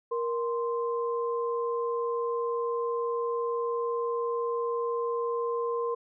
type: tone pair together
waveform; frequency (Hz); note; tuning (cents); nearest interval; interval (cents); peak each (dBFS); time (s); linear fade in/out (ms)
sine; 469.9 / 1044; A#4 / C6; +14 / -4; octave + major second; 1382; -28 / -33; 0.11-5.95; 10
effects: none